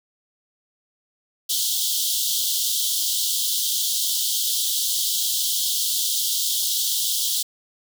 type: high-pass noise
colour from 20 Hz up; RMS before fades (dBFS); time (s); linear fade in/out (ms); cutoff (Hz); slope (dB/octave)
pink; -23; 1.49-7.43; 10; 3100; 96
effects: none